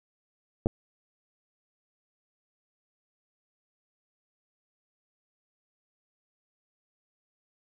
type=clicks; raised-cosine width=2 ms; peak=-12 dBFS; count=2; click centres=0.66 / 0.669 s; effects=none